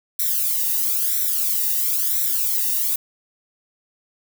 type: noise with flanger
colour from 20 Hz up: violet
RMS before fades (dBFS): -21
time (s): 0.19-2.96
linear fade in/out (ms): 5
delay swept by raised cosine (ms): 0.52 to 1.09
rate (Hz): 1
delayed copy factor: +1
effects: none